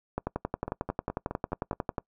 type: two click trains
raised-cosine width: 1 ms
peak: -15 / -19 dBFS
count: 21 / 6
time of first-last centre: 0.18-1.982 / 0.68-1.73 s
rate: 11.1 / 4.76 Hz
effects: noise-tail reverb RT60 0.1 s tail -24 dB re dry